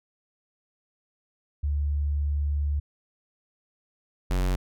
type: tone pair in turn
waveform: sine / square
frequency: 72.6 / 45.82 Hz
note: D2 / F#1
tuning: -19 / -16 cents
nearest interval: minor sixth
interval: 797 cents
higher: first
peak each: -23 / -23 dBFS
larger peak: neither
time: 1.63-2.8 / 4.3-4.56 s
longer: first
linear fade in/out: 10 ms
effects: none